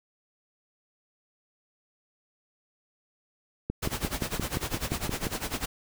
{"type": "click train", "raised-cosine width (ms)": 3, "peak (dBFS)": -16, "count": 10, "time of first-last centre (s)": [3.7, 5.268], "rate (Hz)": 5.74}
{"type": "noise with tremolo", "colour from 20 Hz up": "pink", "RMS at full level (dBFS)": -30, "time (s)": [3.82, 5.66], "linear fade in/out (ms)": 10, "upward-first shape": "sine", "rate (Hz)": 10, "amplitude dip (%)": 85}
{"effects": []}